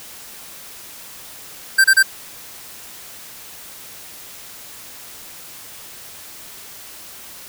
square tone bursts, 1568 Hz, G6, in tune, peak -9 dBFS, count 3, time 1.78-2.029 s, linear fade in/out 10 ms, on 63 ms, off 30 ms, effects white hiss -38 dBFS RMS until 7.48 s

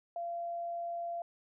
sine tone, 686 Hz, F5, 31 cents flat, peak -35 dBFS, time 0.16-1.22 s, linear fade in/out 2 ms, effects none

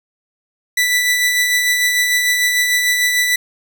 sawtooth tone with tremolo, 1975.5 Hz, B6, in tune, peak -8 dBFS, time 0.77-3.36 s, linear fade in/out 5 ms, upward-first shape triangle, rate 6.7 Hz, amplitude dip 40%, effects none

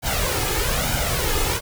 pink noise with flanger, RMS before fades -22 dBFS, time 0.02-1.61 s, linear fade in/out 50 ms, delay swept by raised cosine 1.3 to 2.4 ms, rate 1.1 Hz, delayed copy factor +0.65, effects none

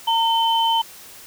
sine tone pair together, 912 / 3068 Hz, A#5 / G7, -38 / -38 cents, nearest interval octave + major sixth, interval 2100 cents, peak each -17 / -21 dBFS, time 0.07-0.82 s, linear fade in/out 10 ms, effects white hiss -42 dBFS RMS until 1.26 s

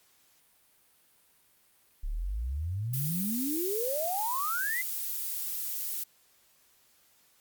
sine exponential sweep, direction up, 32.7 to 2093 Hz, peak -30 dBFS, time 2.03-4.82 s, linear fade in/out 10 ms
violet noise, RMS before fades -34 dBFS, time 2.93-6.04 s, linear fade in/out 10 ms
effects white hiss -65 dBFS RMS until 7.4 s + Opus 48 kbps

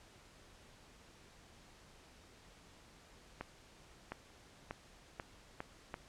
accelerating click train, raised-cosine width 0.5 ms, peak -26 dBFS, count 6, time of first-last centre 3.41-5.941 s, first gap 710 ms, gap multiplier 0.83, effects pink hiss -61 dBFS RMS until 6.08 s + low-pass 8000 Hz 12 dB/octave

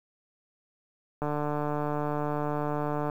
click train, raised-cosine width 1 ms, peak -17 dBFS, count 279, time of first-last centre 1.22-3.098 s, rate 148 Hz, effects 9-bit

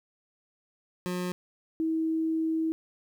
25% pulse / sine tone pair in turn, 180 / 321.6 Hz, F#3 / E4, -47 / -43 cents, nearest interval minor seventh, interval 1004 cents, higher second, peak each -26 / -25 dBFS, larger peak second, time 1.06-1.32 / 1.8-2.72 s, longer second, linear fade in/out 0 ms, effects 11-bit

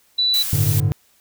sine tone, 3963 Hz, B7, 5 cents sharp, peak -15 dBFS, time 0.18-0.43 s, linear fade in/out 10 ms
blue noise, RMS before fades -25 dBFS, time 0.34-0.8 s, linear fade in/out 0 ms
triangle chord, G suspended second, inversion none, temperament just, 98 / 110.25 / 147 Hz, G2 / A2 / D3, 0 / +4 / +2 cents, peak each -18 dBFS, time 0.53-0.92 s, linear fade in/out 0 ms
effects white hiss -58 dBFS RMS until 1.2 s

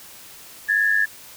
sine tone pair together, 1670.3 / 1772 Hz, G#6 / A6, +9 / +12 cents, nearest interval minor second, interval 103 cents, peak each -19 dBFS, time 0.68-1.06 s, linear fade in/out 20 ms, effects white hiss -43 dBFS RMS until 1.36 s

